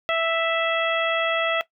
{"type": "harmonic tone", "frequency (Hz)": 659.3, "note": "E5", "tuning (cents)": 0, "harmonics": [1, 2, 3, 4, 5], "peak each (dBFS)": [-23, -26, -28, -29, -30], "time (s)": [0.09, 1.61], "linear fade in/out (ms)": 0, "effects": ["noise-tail reverb RT60 0.1 s tail -17 dB re dry"]}